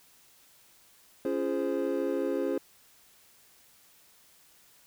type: chord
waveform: triangle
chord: Db major seventh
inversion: none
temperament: equal with one note detuned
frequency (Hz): 277.2 / 342.2 / 415.3 / 523.3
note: Db4 / F4 / Ab4 / C5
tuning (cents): 0 / -35 / 0 / 0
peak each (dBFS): -31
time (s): 1.25-2.58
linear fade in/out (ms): 2
effects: white hiss -60 dBFS RMS until 4.86 s